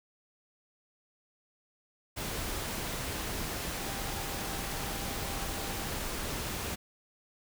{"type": "tone in noise", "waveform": "sine", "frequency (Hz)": 792, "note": "G5", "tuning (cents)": 18, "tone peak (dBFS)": -46, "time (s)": [3.74, 5.88], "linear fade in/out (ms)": 20, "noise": "pink", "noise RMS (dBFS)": -36, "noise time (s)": [2.16, 6.76], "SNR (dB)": -13, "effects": []}